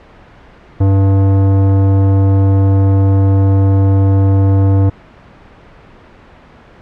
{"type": "tone with tanh clipping", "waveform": "sine", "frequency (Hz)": 97.4, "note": "G2", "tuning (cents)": -11, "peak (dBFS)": -9, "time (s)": [0.8, 4.9], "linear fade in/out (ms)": 10, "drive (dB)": 16, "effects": ["pink hiss -40 dBFS RMS until 6.81 s", "low-pass 2000 Hz 12 dB/octave"]}